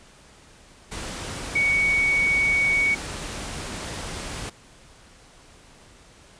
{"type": "tone in noise", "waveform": "sine", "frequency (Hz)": 2238, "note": "C#7", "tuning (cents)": 16, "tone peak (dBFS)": -18, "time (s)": [1.55, 2.95], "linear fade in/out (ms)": 10, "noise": "pink", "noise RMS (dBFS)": -33, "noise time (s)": [0.91, 4.5], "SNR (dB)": 12, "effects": ["pink hiss -51 dBFS RMS until 6.39 s", "resampled to 22050 Hz"]}